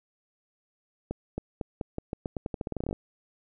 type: accelerating click train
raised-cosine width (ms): 2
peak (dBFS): -18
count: 20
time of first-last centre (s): 1.11-2.929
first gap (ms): 270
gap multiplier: 0.86
effects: none